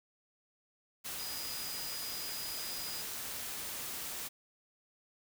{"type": "tone in noise", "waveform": "sine", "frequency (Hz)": 4933, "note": "D#8", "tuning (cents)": -16, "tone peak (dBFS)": -43, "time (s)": [1.18, 3.03], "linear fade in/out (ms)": 20, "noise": "white", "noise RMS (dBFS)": -41, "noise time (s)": [1.04, 4.29], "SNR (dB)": -5, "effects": []}